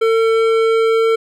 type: tone with hard clipping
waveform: triangle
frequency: 450.3 Hz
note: A4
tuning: 40 cents sharp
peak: -13 dBFS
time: 0.01-1.16 s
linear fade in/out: 10 ms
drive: 16 dB
effects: none